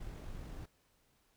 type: noise with amplitude modulation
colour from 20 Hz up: brown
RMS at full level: -44 dBFS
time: 0-0.66 s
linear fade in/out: 10 ms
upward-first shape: sine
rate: 46.4 Hz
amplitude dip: 25%
effects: pink hiss -73 dBFS RMS until 1.36 s